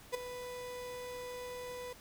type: tone with ADSR envelope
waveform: 35% pulse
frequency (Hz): 495.5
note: B4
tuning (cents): +6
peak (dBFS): -28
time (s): 0.12-1.93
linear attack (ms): 26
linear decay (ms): 8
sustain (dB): -12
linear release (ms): 4
effects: pink hiss -56 dBFS RMS until 2 s